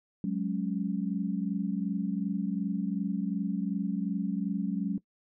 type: chord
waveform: sine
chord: F# suspended second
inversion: none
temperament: equal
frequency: 185 / 207.7 / 277.2 Hz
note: F#3 / G#3 / C#4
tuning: 0 / 0 / 0 cents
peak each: -31 / -32 / -35 dBFS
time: 0.24-4.98 s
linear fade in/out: 2 ms
effects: noise-tail reverb RT60 0.1 s tail -19 dB re dry